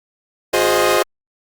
sawtooth chord, F minor seventh, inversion none, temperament equal with one note detuned, 358 / 415.3 / 523.3 / 622.3 Hz, F4 / Ab4 / C5 / Eb5, +43 / 0 / 0 / 0 cents, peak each -15 dBFS, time 0.53-1.03 s, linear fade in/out 10 ms
click train, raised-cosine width 2 ms, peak -23 dBFS, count 24, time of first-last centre 0.54-0.965 s, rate 54.1 Hz
effects Opus 48 kbps

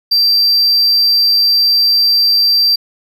triangle tone, 4699 Hz, D8, in tune, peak -7 dBFS, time 0.11-2.76 s, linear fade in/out 10 ms, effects none

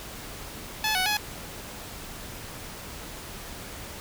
10% pulse tone with pitch steps, 862 / 744 / 841 Hz, A5 / F#5 / G#5, -36 / +9 / +22 cents, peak -15 dBFS, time 0.84-1.17 s, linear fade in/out 2 ms, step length 110 ms, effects pink hiss -40 dBFS RMS until 4 s

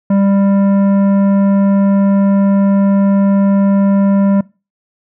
triangle tone with tanh clipping, 197.8 Hz, G3, 16 cents sharp, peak -10 dBFS, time 0.1-4.41 s, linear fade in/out 5 ms, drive 16 dB, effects noise-tail reverb RT60 0.3 s tail -23 dB re dry

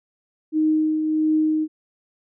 sine tone with tremolo, 311.1 Hz, D#4, in tune, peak -15 dBFS, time 0.52-1.68 s, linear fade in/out 50 ms, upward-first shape triangle, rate 1.5 Hz, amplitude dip 45%, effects none

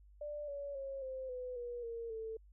sine tone with pitch steps, 590 / 566.6 / 544.2 / 522.6 / 501.9 / 482 / 462.9 / 444.6 Hz, D5 / C#5 / C#5 / C5 / B4 / B4 / A#4 / A4, +8 / +38 / -32 / -2 / +28 / -42 / -12 / +18 cents, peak -40 dBFS, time 0.21-2.37 s, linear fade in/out 5 ms, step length 270 ms, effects added 50 Hz sine -58 dBFS peak until 2.52 s

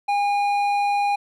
sine tone with hard clipping, 813 Hz, G#5, 37 cents flat, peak -20 dBFS, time 0.08-1.16 s, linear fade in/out 10 ms, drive 8 dB, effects none

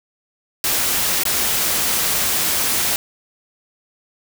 white noise with dropouts, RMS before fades -19 dBFS, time 0.64-2.96 s, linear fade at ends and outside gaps 1 ms, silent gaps 1.235-1.253 s, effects none

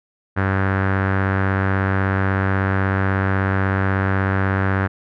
sawtooth tone with low-pass filter, 96.3 Hz, G2, 30 cents flat, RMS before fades -19 dBFS, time 0.36-4.88 s, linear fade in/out 20 ms, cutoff 1600 Hz, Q 3.8, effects none

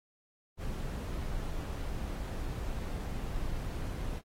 brown noise, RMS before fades -36 dBFS, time 0.57-4.22 s, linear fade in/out 50 ms, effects AAC 48 kbps

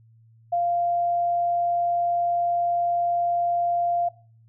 sine tone, 695 Hz, F5, 9 cents flat, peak -20 dBFS, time 0.52-4.09 s, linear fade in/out 10 ms, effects noise-tail reverb RT60 0.4 s tail -20 dB re dry + added 113 Hz sine -52 dBFS peak until 4.48 s

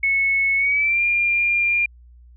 sine tone with pitch glide, 2200 to 2399 Hz, C#7 to D7, -14 to +36 cents, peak -16 dBFS, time 0.03-1.86 s, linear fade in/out 5 ms, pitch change +150 cents, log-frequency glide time 0.57-1.02 s, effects added 60 Hz sine -44 dBFS peak until 2.36 s

